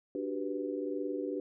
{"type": "chord", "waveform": "sine", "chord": "G major seventh", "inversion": "second", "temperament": "equal", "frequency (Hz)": [293.7, 370, 392, 493.9], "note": ["D4", "F#4", "G4", "B4"], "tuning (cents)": [0, 0, 0, 0], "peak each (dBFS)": [-37, -40, -38, -39], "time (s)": [0.15, 1.4], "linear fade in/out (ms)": 2, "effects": []}